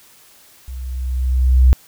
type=tone with level ramp; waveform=sine; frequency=63.7 Hz; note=C2; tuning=46 cents flat; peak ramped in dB=-27 to -5 dBFS; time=0.68-1.73 s; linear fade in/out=0 ms; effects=white hiss -48 dBFS RMS until 1.87 s